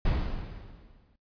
brown noise with exponential decay, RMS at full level -24 dBFS, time 0.05-1.16 s, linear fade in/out 5 ms, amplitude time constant 240 ms, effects noise-tail reverb RT60 0.1 s tail -18 dB re dry + resampled to 11025 Hz

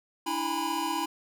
square tone cluster, 293.4 / 328.9 / 817 / 962 / 1002 Hz, D4 / E4 / G#5 / B5 / B5, -2 / -4 / -29 / -46 / +25 cents, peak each -38 / -35 / -36 / -35 / -34 dBFS, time 0.26-1.06 s, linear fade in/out 10 ms, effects none

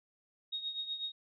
sine tone with tremolo, 3744 Hz, A#7, 7 cents sharp, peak -33 dBFS, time 0.52-1.12 s, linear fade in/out 10 ms, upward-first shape triangle, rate 8.1 Hz, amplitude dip 75%, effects none

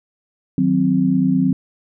sine chord, C diminished, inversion first, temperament equal, 155.56 / 185 / 261.6 Hz, Eb3 / Gb3 / C4, 0 / 0 / 0 cents, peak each -22 / -17 / -16 dBFS, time 0.58-1.53 s, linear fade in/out 2 ms, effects none

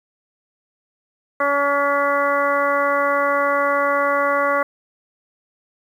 harmonic tone, 283.4 Hz, C#4, 38 cents sharp, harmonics 1 / 2 / 3 / 4 / 5 / 6 / 7, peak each -30 / -20 / -29 / -20 / -24 / -31 / -26 dBFS, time 1.4-4.63 s, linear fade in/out 5 ms, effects 8-bit

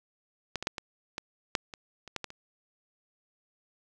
clicks, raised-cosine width 0.2 ms, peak -14 / -18 / -10 / -18 / -17 / -8 / -24 / -27 / -15 / -18 / -27 dBFS, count 11, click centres 0.557 / 0.626 / 0.671 / 0.782 / 1.181 / 1.552 / 1.738 / 2.077 / 2.163 / 2.243 / 2.304 s, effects none

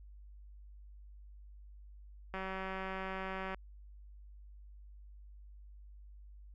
click train, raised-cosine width 0.5 ms, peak -26 dBFS, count 230, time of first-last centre 2.34-3.545 s, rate 190 Hz, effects added 50 Hz sine -51 dBFS peak until 6.54 s

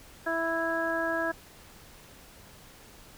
harmonic tone, 329.6 Hz, E4, in tune, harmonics 1 / 2 / 3 / 4 / 5, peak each -34 / -31 / -37 / -37 / -31 dBFS, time 0.26-1.32 s, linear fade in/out 10 ms, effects pink hiss -52 dBFS RMS until 3.17 s

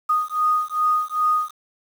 sine beating tone pair, 1237 / 1239.5 Hz, D#6 / D#6, -10 / -7 cents, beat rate 2.5 Hz, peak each -21 dBFS, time 0.09-1.51 s, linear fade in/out 10 ms, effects 7-bit

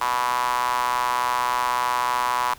sawtooth tone with high-pass filter, 123.47 Hz, B2, in tune, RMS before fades -23 dBFS, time 0.01-2.54 s, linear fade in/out 5 ms, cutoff 1000 Hz, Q 5.9, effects pink hiss -47 dBFS RMS until 2.58 s

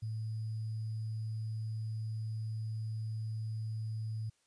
sine tone with sample-and-hold, 110 Hz, A2, in tune, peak -35 dBFS, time 0.02-4.3 s, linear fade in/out 10 ms, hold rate 4900 Hz, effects white hiss -74 dBFS RMS until 4.46 s + resampled to 22050 Hz

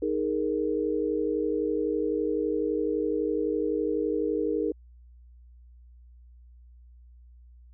sine chord, D# suspended fourth, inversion none, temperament just, 311.1 / 414.8 / 466.7 Hz, D#4 / G#4 / A#4, 0 / -2 / +2 cents, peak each -29 dBFS, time 0.02-4.72 s, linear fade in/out 5 ms, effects added 60 Hz sine -49 dBFS peak until 7.73 s

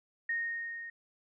sine tone with level ramp, 1855 Hz, A#6, 9 cents flat, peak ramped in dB -29 to -41 dBFS, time 0.29-0.9 s, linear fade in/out 5 ms, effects none

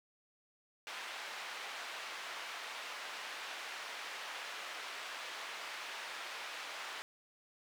white band-pass noise, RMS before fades -45 dBFS, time 0.87-7.02 s, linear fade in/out 0 ms, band 690 to 2800 Hz, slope 12 dB/octave, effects none

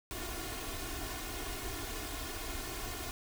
pink noise with comb filter, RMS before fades -40 dBFS, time 0.11-3.11 s, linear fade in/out 0 ms, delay 2.8 ms, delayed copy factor +0.85, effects none

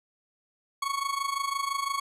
40% pulse tone with amplitude modulation, 1108.7 Hz, C#6, in tune, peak -24 dBFS, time 0.82-2 s, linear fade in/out 5 ms, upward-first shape sine, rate 25.9 Hz, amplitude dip 75%, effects low-pass 12000 Hz 12 dB/octave

